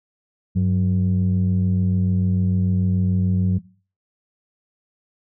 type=tone pair together; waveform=sine; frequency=96.78 / 183.6 Hz; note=G2 / F#3; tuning=-22 / -13 cents; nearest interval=major seventh; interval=1109 cents; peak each=-17 / -17 dBFS; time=0.55-3.59 s; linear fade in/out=20 ms; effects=noise-tail reverb RT60 0.4 s tail -20 dB re dry + tanh soft clip ceiling -12 dBFS